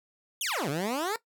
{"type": "exponential two-way sweep", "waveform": "15% pulse", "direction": "down then up", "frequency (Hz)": [3598, 133.6, 469.1], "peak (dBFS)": -22, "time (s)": [0.41, 1.16], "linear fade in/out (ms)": 2, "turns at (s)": 0.69, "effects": ["noise-tail reverb RT60 0.1 s tail -17 dB re dry"]}